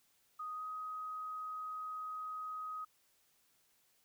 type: tone with pitch glide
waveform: sine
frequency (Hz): 1244.5 to 1258.2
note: D#6 to D#6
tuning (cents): 0 to +19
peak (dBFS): -40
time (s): 0.39-2.85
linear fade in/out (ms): 10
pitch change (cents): +19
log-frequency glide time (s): 0.54-0.63
effects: white hiss -73 dBFS RMS until 4.04 s